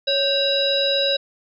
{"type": "harmonic tone with a mistuned harmonic", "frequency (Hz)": 556, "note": "C#5", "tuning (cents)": 5, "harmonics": [1, 3, 5, 7, 9], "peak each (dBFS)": [-21, -31, -30, -20, -29], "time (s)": [0.07, 1.17], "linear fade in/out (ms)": 10, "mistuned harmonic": 3, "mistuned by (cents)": -110, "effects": []}